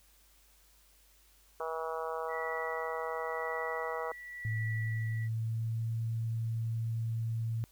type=harmonic tone; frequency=161.5 Hz; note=E3; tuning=35 cents flat; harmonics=3 / 4 / 5 / 6 / 7 / 8 / 9; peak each=-38 / -41 / -43 / -43 / -42 / -44 / -50 dBFS; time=1.6-4.12 s; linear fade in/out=2 ms
type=tone with tremolo; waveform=sine; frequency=1952 Hz; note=B6; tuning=21 cents flat; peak=-38 dBFS; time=2.28-5.29 s; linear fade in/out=50 ms; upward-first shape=sine; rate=0.95 Hz; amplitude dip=55%
type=tone with pitch glide; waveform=sine; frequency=110.7 to 113.68 Hz; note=A2 to A#2; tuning=+11 to -43 cents; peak=-31 dBFS; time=4.45-7.64 s; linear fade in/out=0 ms; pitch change=+46 cents; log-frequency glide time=4.59-5.91 s
effects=added 50 Hz sine -65 dBFS peak until 7.71 s + white hiss -65 dBFS RMS until 7.71 s